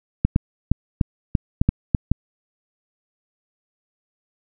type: clicks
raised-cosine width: 5 ms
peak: -3 dBFS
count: 9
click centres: 0.25 / 0.361 / 0.716 / 1.012 / 1.352 / 1.615 / 1.69 / 1.948 / 2.116 s
effects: none